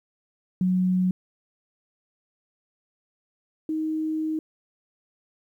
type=tone pair in turn; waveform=sine; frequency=183.8 / 313.8 Hz; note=F#3 / D#4; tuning=-11 / +15 cents; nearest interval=major sixth; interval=926 cents; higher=second; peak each=-19 / -24 dBFS; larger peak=first; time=0.61-1.11 / 3.69-4.39 s; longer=second; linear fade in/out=2 ms; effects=10-bit